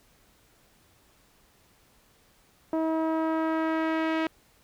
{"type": "tone with low-pass filter sweep", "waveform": "sawtooth", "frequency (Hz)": 320.4, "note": "E4", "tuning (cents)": -49, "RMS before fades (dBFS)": -27, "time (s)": [2.73, 4.27], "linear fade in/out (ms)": 2, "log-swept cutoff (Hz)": [790, 2600], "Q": 1.3, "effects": ["pink hiss -62 dBFS RMS until 4.63 s"]}